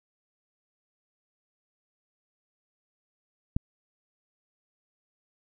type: click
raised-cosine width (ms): 5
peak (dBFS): -13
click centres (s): 3.565
effects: none